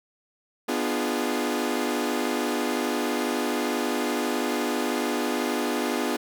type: chord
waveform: sawtooth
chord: B diminished seventh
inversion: none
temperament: equal with one note detuned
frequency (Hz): 246.9 / 299 / 349.2 / 415.3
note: B3 / D4 / F4 / Ab4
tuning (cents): 0 / +31 / 0 / 0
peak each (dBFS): -25 / -26 / -27 / -27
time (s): 0.68-6.17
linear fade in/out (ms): 10
effects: none